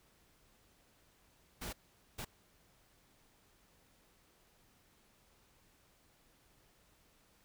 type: noise bursts at uneven times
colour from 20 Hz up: pink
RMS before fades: -43 dBFS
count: 2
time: 1.61-1.73 / 2.18-2.25 s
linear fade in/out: 10 ms
effects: pink hiss -69 dBFS RMS until 7.44 s